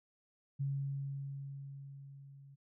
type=tone with level ramp; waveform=sine; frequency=138.59 Hz; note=C#3; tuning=in tune; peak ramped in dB=-32 to -54 dBFS; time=0.59-2.56 s; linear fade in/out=20 ms; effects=none

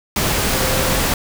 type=tone in noise; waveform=sine; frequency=523.3 Hz; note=C5; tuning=in tune; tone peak=-25 dBFS; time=0.53-1 s; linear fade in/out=2 ms; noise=pink; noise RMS=-18 dBFS; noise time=0.16-1.14 s; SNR=-10 dB; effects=none

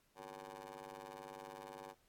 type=ring-modulated tone; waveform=15% pulse; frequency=100 Hz; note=G2; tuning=35 cents sharp; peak=-40 dBFS; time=0.15-1.95 s; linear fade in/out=50 ms; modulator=659 Hz; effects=pink hiss -75 dBFS RMS until 2.08 s + AAC 64 kbps

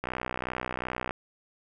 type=click train; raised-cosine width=0.5 ms; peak=-16 dBFS; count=68; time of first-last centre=0.04-1.109 s; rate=62.7 Hz; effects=none

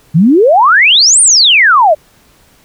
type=exponential two-way sweep; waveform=sine; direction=up then down; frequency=145.8 to 9397 to 577 Hz; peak=-3 dBFS; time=0.14-1.95 s; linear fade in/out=20 ms; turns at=1.21 s; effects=pink hiss -47 dBFS RMS until 2.64 s

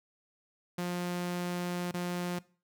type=tone with dropouts; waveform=sawtooth; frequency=176.9 Hz; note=F3; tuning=23 cents sharp; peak=-28 dBFS; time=0.78-2.39 s; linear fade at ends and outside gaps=5 ms; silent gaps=1.914-1.94 s; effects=noise-tail reverb RT60 0.4 s tail -21 dB re dry

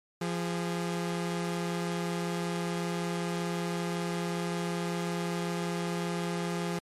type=tone pair together; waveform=sawtooth; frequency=172.5 / 410.3 Hz; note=F3 / G#4; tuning=-21 / -21 cents; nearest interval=octave + minor third; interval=1500 cents; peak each=-27 / -33 dBFS; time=0.21-6.79 s; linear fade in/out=5 ms; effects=low-pass 11000 Hz 12 dB/octave + MP3 64 kbps

